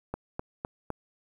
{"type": "click train", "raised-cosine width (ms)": 1, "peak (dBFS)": -18, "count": 4, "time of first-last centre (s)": [0.14, 0.903], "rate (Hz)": 3.93, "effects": ["9-bit"]}